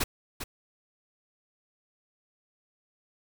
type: noise with echo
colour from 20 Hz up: pink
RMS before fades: -26 dBFS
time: 0-0.04 s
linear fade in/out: 10 ms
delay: 400 ms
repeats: 1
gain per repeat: -9 dB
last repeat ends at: 0.44 s
effects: none